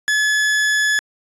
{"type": "tone", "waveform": "40% pulse", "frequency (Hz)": 1711, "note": "A6", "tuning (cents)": -49, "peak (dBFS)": -14, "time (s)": [0.08, 0.99], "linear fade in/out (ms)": 0, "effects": ["resampled to 22050 Hz"]}